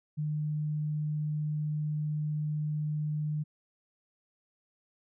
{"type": "tone", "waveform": "sine", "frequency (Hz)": 151.3, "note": "D#3", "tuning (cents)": -48, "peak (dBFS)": -29, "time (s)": [0.17, 3.44], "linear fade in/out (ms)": 20, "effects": []}